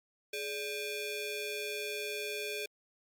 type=ring-modulated tone; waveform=sawtooth; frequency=1000 Hz; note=B5; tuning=21 cents sharp; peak=-29 dBFS; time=0.33-2.66 s; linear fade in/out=5 ms; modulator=1420 Hz; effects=Opus 48 kbps